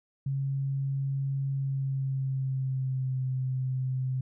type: tone with pitch glide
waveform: sine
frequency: 136.8 to 129.87 Hz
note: C#3 to C3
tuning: -23 to -13 cents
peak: -27 dBFS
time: 0.26-4.21 s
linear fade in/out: 5 ms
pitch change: -90 cents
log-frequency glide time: 1.52-3.23 s
effects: none